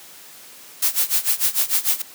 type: noise with tremolo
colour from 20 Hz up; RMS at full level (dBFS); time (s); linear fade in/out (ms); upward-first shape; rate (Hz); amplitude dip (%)
blue; -17; 0.82-2.02; 5; sine; 6.7; 90
effects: white hiss -43 dBFS RMS until 2.14 s + high-pass 150 Hz 12 dB/octave

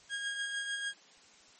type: tone with tremolo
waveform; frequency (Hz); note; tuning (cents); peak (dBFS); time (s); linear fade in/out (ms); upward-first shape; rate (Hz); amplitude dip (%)
30% pulse; 1631; G#6; -32; -30; 0.09-0.94; 50; sine; 6.7; 40
effects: white hiss -59 dBFS RMS until 1.59 s + MP3 32 kbps

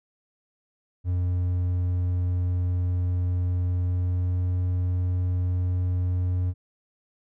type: tone with pitch glide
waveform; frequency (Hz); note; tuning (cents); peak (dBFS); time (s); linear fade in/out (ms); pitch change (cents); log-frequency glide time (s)
triangle; 89.5 to 90.17; F2 to F#2; +43 to -44; -20; 1.04-6.54; 50; +13; 3.79-4.41
effects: none

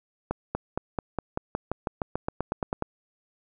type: accelerating click train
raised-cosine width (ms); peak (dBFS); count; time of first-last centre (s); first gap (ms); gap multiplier
1; -13; 17; 0.31-2.824; 240; 0.94
effects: none

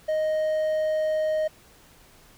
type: tone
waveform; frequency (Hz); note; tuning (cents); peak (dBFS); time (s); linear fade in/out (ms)
triangle; 622.3; D#5; 0; -20; 0.08-1.48; 10
effects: pink hiss -54 dBFS RMS until 2.37 s

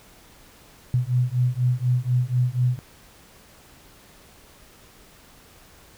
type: beating tone pair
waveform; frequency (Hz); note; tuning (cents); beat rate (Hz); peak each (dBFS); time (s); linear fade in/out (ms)
sine; 122.7 / 126.8; B2 / B2; -11 / +46; 4.1; -22; 0.94-2.79; 0
effects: pink hiss -51 dBFS RMS until 5.97 s

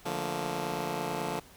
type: chord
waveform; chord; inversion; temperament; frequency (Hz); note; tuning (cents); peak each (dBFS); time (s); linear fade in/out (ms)
10% pulse; Bb major seventh; first; just; 145.68 / 174.81 / 218.5 / 233.1; D3 / F3 / A3 / Bb3; -14 / +2 / -12 / 0; -29 / -28 / -32 / -33; 0.05-1.4; 10
effects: pink hiss -55 dBFS RMS until 1.56 s

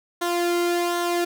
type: tone with flanger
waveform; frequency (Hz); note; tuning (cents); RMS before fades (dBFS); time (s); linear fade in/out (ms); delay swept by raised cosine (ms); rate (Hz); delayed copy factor
sawtooth; 347.8; F4; -7; -23; 0.21-1.25; 10; 0.4 to 1.17; 1.3; -0.55
effects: none

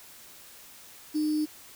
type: tone with sample-and-hold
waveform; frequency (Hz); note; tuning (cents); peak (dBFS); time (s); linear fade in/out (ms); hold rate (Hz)
sine; 304.9; D#4; -35; -24; 1.14-1.46; 20; 4900
effects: white hiss -50 dBFS RMS until 1.75 s

